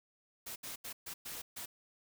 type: noise bursts at uneven times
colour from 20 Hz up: white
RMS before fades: -44 dBFS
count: 6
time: 0.46-0.56 / 0.63-0.76 / 0.84-0.93 / 1.06-1.14 / 1.25-1.42 / 1.56-1.66 s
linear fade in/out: 10 ms
effects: none